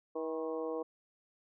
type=harmonic tone with a mistuned harmonic; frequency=160.4 Hz; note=E3; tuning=47 cents flat; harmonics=2 / 3 / 4 / 5 / 6 / 7; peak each=-41 / -36 / -44 / -49 / -50 / -48 dBFS; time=0.15-0.83 s; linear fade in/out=10 ms; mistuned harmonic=7; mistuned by=-57 cents; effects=none